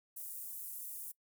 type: high-pass noise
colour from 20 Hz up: pink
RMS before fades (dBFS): -45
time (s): 0.16-1.12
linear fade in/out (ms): 10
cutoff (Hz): 10000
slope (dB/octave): 24
effects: noise-tail reverb RT60 0.1 s tail -22 dB re dry